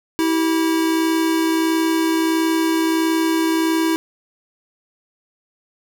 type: tone pair together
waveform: square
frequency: 324.9 / 386.4 Hz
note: E4 / G4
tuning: -25 / -25 cents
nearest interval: minor third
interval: 300 cents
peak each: -17 / -26 dBFS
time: 0.19-3.96 s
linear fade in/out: 0 ms
effects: none